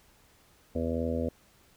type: harmonic tone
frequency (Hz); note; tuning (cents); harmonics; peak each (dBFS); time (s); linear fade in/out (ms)
82.41; E2; 0; 1 / 2 / 3 / 4 / 5 / 6 / 7 / 8; -34 / -42 / -32 / -42 / -40 / -34 / -37 / -43; 0.75-1.29; 5
effects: pink hiss -62 dBFS RMS until 1.76 s

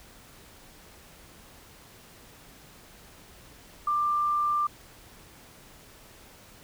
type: tone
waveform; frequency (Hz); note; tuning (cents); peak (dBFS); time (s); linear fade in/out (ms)
sine; 1187; D6; +18; -23; 3.87-4.67; 5
effects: pink hiss -52 dBFS RMS until 6.63 s

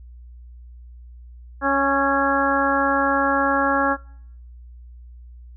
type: harmonic tone with a mistuned harmonic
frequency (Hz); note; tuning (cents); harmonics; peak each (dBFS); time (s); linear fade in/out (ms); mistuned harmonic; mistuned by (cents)
276.5; C#4; -4; 1 / 2 / 3 / 4 / 5 / 6; -24 / -24 / -24 / -24 / -24 / -24; 1.61-3.97; 50; 5; -17
effects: noise-tail reverb RT60 0.7 s tail -24 dB re dry + added 60 Hz sine -39 dBFS peak until 5.56 s

